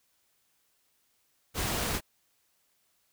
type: noise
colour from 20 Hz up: pink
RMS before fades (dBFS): -31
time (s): 1.54-2.01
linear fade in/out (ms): 50
effects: white hiss -72 dBFS RMS until 3.12 s